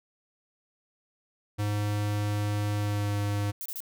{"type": "tone with pitch glide", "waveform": "square", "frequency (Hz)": [103.83, 102.4], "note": ["G#2", "G#2"], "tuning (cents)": [0, -24], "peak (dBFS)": -27, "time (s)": [1.58, 3.52], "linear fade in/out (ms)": 20, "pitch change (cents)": -24, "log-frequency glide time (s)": [2.74, 3.15]}
{"type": "noise bursts", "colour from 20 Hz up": "violet", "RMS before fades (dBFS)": -36, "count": 3, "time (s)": [3.61, 3.804], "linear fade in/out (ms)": 0, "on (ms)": 46, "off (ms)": 28}
{"effects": []}